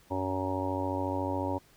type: harmonic tone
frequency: 94 Hz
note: F#2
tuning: 28 cents sharp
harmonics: 1 / 3 / 4 / 5 / 6 / 7 / 8 / 9 / 10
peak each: -36 / -34 / -39 / -43 / -36 / -46 / -44 / -40 / -36 dBFS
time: 0.1-1.59 s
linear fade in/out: 20 ms
effects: pink hiss -61 dBFS RMS until 1.76 s